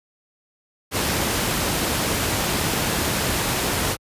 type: noise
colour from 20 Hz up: pink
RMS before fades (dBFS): -22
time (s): 0.91-3.97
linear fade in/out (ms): 50
effects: high-pass 60 Hz 12 dB/octave + resampled to 32000 Hz